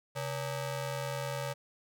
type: ring-modulated tone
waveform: sawtooth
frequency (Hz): 350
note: F4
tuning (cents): +4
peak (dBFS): -27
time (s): 0.15-1.54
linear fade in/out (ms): 20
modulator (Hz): 215
effects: none